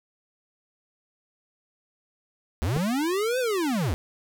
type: linear two-way sweep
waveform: square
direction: up then down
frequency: 65.41 to 523.3 to 65.41 Hz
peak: -24 dBFS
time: 2.62-3.94 s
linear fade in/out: 0 ms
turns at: 3.39 s
type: clicks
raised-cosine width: 2 ms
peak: -18 dBFS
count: 2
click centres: 2.763 / 2.772 s
effects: none